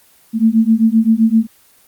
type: beating tone pair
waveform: sine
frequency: 220 / 227.7 Hz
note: A3 / A#3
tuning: 0 / -40 cents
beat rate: 7.7 Hz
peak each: -12 dBFS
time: 0.33-1.47 s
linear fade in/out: 50 ms
effects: white hiss -50 dBFS RMS until 1.87 s + Opus 24 kbps